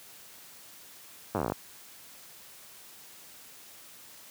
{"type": "slowing click train", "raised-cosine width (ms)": 1, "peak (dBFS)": -15, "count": 13, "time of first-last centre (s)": [1.35, 1.521], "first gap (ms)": 9, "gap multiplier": 1.08, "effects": ["white hiss -51 dBFS RMS until 4.3 s", "high-pass 80 Hz 12 dB/octave"]}